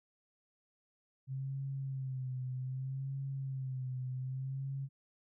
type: tone with vibrato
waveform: sine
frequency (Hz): 132.1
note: C3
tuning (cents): +17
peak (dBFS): -36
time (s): 1.27-4.89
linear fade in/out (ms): 50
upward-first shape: sine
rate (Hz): 0.64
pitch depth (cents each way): 57
effects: none